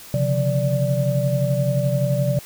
sine tone cluster, 132.7 / 144.3 / 177.9 / 583 Hz, C3 / D3 / F3 / D5, +25 / -30 / +32 / -13 cents, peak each -20 / -25 / -26 / -23 dBFS, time 0.14-2.39 s, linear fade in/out 2 ms, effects white hiss -41 dBFS RMS until 2.45 s

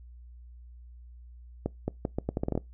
accelerating click train, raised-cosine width 2 ms, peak -15 dBFS, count 11, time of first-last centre 1.66-2.577 s, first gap 220 ms, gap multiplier 0.78, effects noise-tail reverb RT60 0.2 s tail -24 dB re dry + added 60 Hz sine -46 dBFS peak until 2.73 s

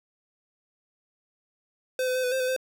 square tone with pitch steps, 513 / 507 / 513 / 498.7 / 525 / 508 / 518 Hz, C5 / B4 / C5 / B4 / C5 / B4 / C5, -34 / +45 / -34 / +17 / +6 / +49 / -17 cents, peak -25 dBFS, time 1.99-2.564 s, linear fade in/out 2 ms, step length 82 ms, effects none

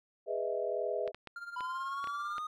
sine chord, E major seventh, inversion first, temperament just, 412 / 494.4 / 618.1 / 659.3 Hz, G#4 / B4 / D#5 / E5, -14 / +2 / -12 / 0 cents, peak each -37 dBFS, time 0.26-1.12 s, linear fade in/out 50 ms
clicks, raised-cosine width 0.3 ms, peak -28 dBFS, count 7, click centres 1.077 / 1.146 / 1.273 / 1.607 / 2.042 / 2.073 / 2.382 s
triangle tone with tremolo, 1396.9 Hz, F6, in tune, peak -37 dBFS, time 1.36-2.38 s, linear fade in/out 2 ms, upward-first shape sine, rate 18 Hz, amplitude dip 70%
triangle linear sweep, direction up, 992 to 1244.5 Hz, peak -34 dBFS, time 1.56-2.47 s, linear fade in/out 5 ms
effects none

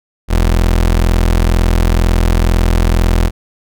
30% pulse tone, 42.08 Hz, E1, 36 cents sharp, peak -6 dBFS, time 0.28-3.31 s, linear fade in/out 50 ms, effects none

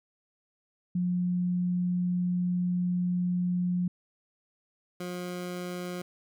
sine / 20% pulse tone pair in turn, 178.6 / 178.6 Hz, F3 / F3, +39 / +39 cents, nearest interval unison, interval 0 cents, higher neither, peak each -25 / -29 dBFS, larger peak first, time 0.95-3.88 / 5-6.02 s, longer first, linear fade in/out 5 ms, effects none

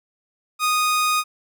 sawtooth tone, 1240 Hz, D#6, 6 cents flat, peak -14 dBFS, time 0.59-1.24 s, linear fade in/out 50 ms, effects none

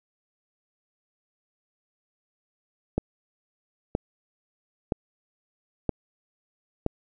click train, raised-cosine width 2 ms, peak -10 dBFS, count 5, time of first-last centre 2.98-6.863 s, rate 1.03 Hz, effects none

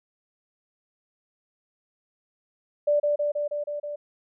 sine tone with echo, 587.3 Hz, D5, in tune, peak -18 dBFS, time 2.87-3 s, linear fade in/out 10 ms, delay 160 ms, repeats 6, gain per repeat -2 dB, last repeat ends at 3.96 s, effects none

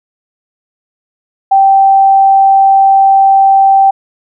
sine tone, 780 Hz, G5, 9 cents flat, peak -3 dBFS, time 1.51-3.91 s, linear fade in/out 10 ms, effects none

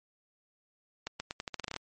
accelerating click train, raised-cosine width 0.2 ms, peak -18 dBFS, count 12, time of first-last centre 1.07-1.763 s, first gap 130 ms, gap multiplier 0.84, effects MP3 32 kbps

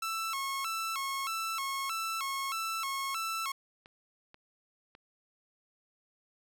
sawtooth tone with vibrato, 1203 Hz, D6, 41 cents sharp, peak -29 dBFS, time 0.02-3.52 s, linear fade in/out 5 ms, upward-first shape square, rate 1.6 Hz, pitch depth 170 cents each way
clicks, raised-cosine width 0.3 ms, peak -36 dBFS, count 3, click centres 3.859 / 4.344 / 4.951 s
effects none

